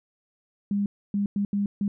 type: tone bursts at uneven times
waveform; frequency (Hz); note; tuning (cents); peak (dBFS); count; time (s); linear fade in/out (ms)
sine; 202.1; G#3; -47; -22; 5; 0.71-0.86 / 1.14-1.26 / 1.36-1.45 / 1.53-1.66 / 1.81-1.88; 2
effects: none